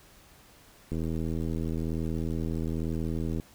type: click train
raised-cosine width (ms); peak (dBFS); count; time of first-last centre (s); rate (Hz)
3; -20; 202; 0.92-3.398; 81.1
effects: pink hiss -56 dBFS RMS until 3.54 s